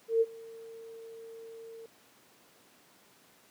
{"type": "tone with ADSR envelope", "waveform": "sine", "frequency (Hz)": 454.3, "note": "A#4", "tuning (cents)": -45, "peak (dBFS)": -20, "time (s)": [0.08, 1.86], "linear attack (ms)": 130, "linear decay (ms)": 40, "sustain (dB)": -24, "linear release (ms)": 3, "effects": ["pink hiss -61 dBFS RMS until 3.5 s", "high-pass 200 Hz 12 dB/octave"]}